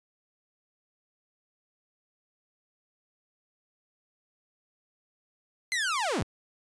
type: linear sweep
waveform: sawtooth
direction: down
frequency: 2094 to 51.2 Hz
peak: -23 dBFS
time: 5.72-6.23 s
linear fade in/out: 0 ms
effects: resampled to 22050 Hz